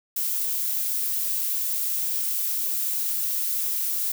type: noise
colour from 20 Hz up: violet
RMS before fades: -26 dBFS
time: 0.16-4.12 s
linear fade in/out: 5 ms
effects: none